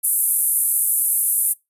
pink band-pass noise, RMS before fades -19 dBFS, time 0.03-1.54 s, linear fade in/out 20 ms, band 9600 to 13000 Hz, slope 48 dB/octave, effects noise-tail reverb RT60 0.2 s tail -23 dB re dry + resampled to 32000 Hz

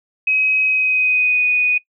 sine tone with pitch glide, 2539 to 2481 Hz, D#7 to D#7, +34 to -6 cents, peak -13 dBFS, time 0.27-1.78 s, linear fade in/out 5 ms, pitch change -40 cents, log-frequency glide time 0.63-1.46 s, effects noise-tail reverb RT60 0.1 s tail -20 dB re dry

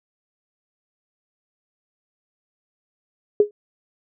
sine tone with exponential decay, 415.3 Hz, G#4, in tune, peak -7 dBFS, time 3.4-3.51 s, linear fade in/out 2 ms, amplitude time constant 22 ms, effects none

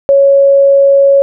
sine tone, 554.4 Hz, C#5, in tune, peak -3 dBFS, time 0.09-1.22 s, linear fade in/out 0 ms, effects none

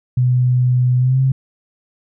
sine tone with pitch glide, 125.3 to 132.6 Hz, B2 to C3, +25 to +23 cents, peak -11 dBFS, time 0.17-1.32 s, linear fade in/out 5 ms, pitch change +98 cents, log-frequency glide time 0.98-1.2 s, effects none

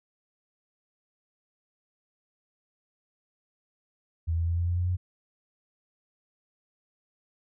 sine tone with pitch steps, 82.41 / 83.66 / 84.92 / 86.21 / 87.51 / 88.84 / 90.18 Hz, E2 / E2 / F2 / F2 / F2 / F2 / F#2, 0 / +26 / -48 / -22 / +4 / +30 / -44 cents, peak -24 dBFS, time 4.27-4.97 s, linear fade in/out 20 ms, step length 100 ms, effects none

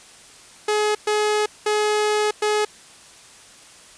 sawtooth tone bursts at uneven times, 422.6 Hz, G#4, 30 cents sharp, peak -14 dBFS, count 4, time 0.68-0.95 / 1.07-1.46 / 1.66-2.31 / 2.42-2.65 s, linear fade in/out 5 ms, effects white hiss -46 dBFS RMS until 3.97 s + resampled to 22050 Hz

